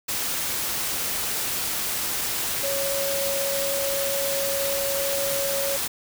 sine tone in noise, 554.4 Hz, C#5, in tune, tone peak -26 dBFS, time 2.63-5.77 s, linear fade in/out 10 ms, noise white, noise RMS -27 dBFS, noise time 0.08-5.88 s, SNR -2 dB, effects none

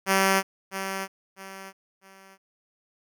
5% pulse tone with echo, 192.8 Hz, G3, 28 cents flat, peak -8 dBFS, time 0.06-0.43 s, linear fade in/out 50 ms, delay 650 ms, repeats 3, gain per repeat -10 dB, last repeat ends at 2.38 s, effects none

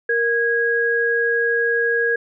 sine tone pair together, 467 / 1648 Hz, A#4 / G#6, +3 / -14 cents, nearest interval octave + minor seventh, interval 2183 cents, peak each -20 / -18 dBFS, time 0.09-2.16 s, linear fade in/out 5 ms, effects none

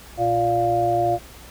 harmonic tone, 116.54 Hz, A#2, in tune, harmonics 1 / 3 / 5 / 6, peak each -29 / -24 / -26 / -19 dBFS, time 0.17-1.19 s, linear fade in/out 50 ms, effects added 60 Hz sine -44 dBFS peak until 1.5 s + pink hiss -44 dBFS RMS until 1.5 s

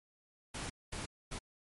pink noise bursts at uneven times, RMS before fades -41 dBFS, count 3, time 0.54-0.7 / 0.92-1.06 / 1.31-1.39 s, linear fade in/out 10 ms, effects MP3 48 kbps

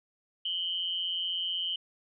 sine tone pair together, 2954 / 3130 Hz, F#7 / G7, -3 / -3 cents, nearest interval minor second, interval 100 cents, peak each -33 / -32 dBFS, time 0.45-1.76 s, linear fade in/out 5 ms, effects none

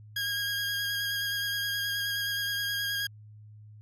20% pulse tone with vibrato, 1631 Hz, G#6, 32 cents flat, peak -24 dBFS, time 0.16-3.07 s, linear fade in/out 5 ms, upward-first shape square, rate 9.5 Hz, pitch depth 14 cents each way, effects added 106 Hz sine -47 dBFS peak until 3.81 s

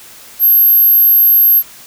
sine tone, 12544 Hz, G9, in tune, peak -5 dBFS, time 0.39-1.63 s, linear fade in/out 50 ms, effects white hiss -37 dBFS RMS until 1.86 s

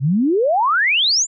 sine exponential sweep, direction up, 124.3 to 7459 Hz, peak -13 dBFS, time 0-1.27 s, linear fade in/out 50 ms, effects none

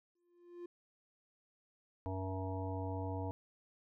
triangle tone with exponential growth, 349.2 Hz, F4, in tune, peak -40 dBFS, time 0.15-0.66 s, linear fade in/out 5 ms, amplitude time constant 110 ms
harmonic tone, 94.6 Hz, F#2, 39 cents sharp, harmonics 1 / 3 / 5 / 7 / 9 / 10, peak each -39 / -44 / -46 / -47 / -49 / -49 dBFS, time 2.06-3.31 s, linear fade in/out 0 ms
effects none

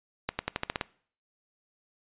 accelerating click train, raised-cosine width 0.3 ms, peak -12 dBFS, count 8, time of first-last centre 0.29-0.812 s, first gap 100 ms, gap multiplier 0.9, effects noise-tail reverb RT60 0.5 s tail -21 dB re dry + resampled to 8000 Hz

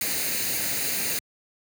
white noise with comb filter, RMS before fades -27 dBFS, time 0.01-1.19 s, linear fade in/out 2 ms, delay 0.45 ms, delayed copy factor +0.6, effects high-pass 100 Hz 12 dB/octave

